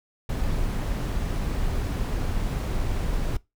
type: noise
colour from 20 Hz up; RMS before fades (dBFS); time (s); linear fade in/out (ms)
brown; -26; 0.29-3.37; 5
effects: noise-tail reverb RT60 0.2 s tail -21 dB re dry